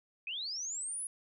sine linear sweep, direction up, 2431 to 10548 Hz, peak -36 dBFS, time 0.27-1.07 s, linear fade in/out 2 ms, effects none

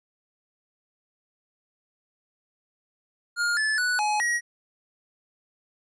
square tone with pitch steps, 1418 / 1735 / 1479 / 843 / 1900 Hz, F6 / A6 / F#6 / G#5 / A#6, +26 / -25 / -1 / +26 / +33 cents, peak -23 dBFS, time 3.36-4.41 s, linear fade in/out 50 ms, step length 210 ms, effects resampled to 22050 Hz

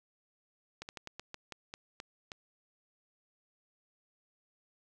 slowing click train, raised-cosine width 0.2 ms, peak -25 dBFS, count 10, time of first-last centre 0.82-2.318 s, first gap 69 ms, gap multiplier 1.21, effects none

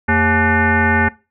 sine tone with frequency modulation, 858 Hz, A5, 44 cents flat, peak -11 dBFS, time 0.08-1.09 s, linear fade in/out 10 ms, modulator 315 Hz, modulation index 3.5, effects noise-tail reverb RT60 0.3 s tail -22 dB re dry

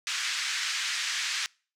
pink band-pass noise, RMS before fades -31 dBFS, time 0.07-1.46 s, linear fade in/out 0 ms, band 1600 to 6900 Hz, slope 24 dB/octave, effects noise-tail reverb RT60 0.4 s tail -26 dB re dry

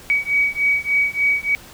sine beating tone pair, 2264 / 2267.4 Hz, C#7 / C#7, +36 / +39 cents, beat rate 3.4 Hz, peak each -19 dBFS, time 0.1-1.55 s, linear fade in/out 0 ms, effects pink hiss -42 dBFS RMS until 1.73 s

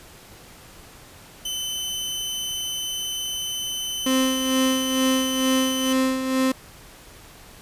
sawtooth tone, 3040 Hz, F#7, 46 cents sharp, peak -23 dBFS, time 1.45-5.93 s, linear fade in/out 5 ms
35% pulse tone with tremolo, 261.6 Hz, C4, in tune, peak -16 dBFS, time 4.06-6.52 s, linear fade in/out 5 ms, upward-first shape sine, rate 2.2 Hz, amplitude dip 55%
effects pink hiss -46 dBFS RMS until 7.61 s + resampled to 32000 Hz

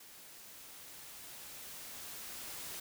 white noise with level ramp, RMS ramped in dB -55 to -44 dBFS, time 0-2.8 s, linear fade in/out 5 ms, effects none

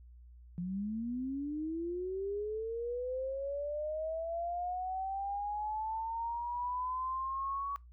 sine linear sweep, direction up, 171.5 to 1129 Hz, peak -34 dBFS, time 0.58-7.76 s, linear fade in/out 0 ms, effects noise-tail reverb RT60 0.2 s tail -21 dB re dry + added 60 Hz sine -52 dBFS peak until 7.92 s

